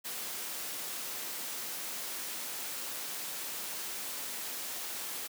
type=noise; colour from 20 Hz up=white; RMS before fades=-39 dBFS; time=0.04-5.28 s; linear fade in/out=20 ms; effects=high-pass 200 Hz 12 dB/octave